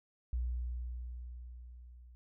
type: tone with level ramp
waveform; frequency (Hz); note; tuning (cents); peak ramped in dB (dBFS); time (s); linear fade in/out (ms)
sine; 60.8; B1; -26; -31 to -53; 0.33-2.15; 0
effects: none